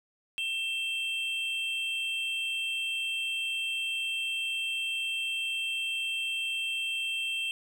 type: tone pair together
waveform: triangle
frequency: 2678 / 3182 Hz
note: E7 / G7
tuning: +27 / +25 cents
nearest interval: minor third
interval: 298 cents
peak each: -30 / -32 dBFS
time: 0.38-7.51 s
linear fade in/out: 0 ms
effects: none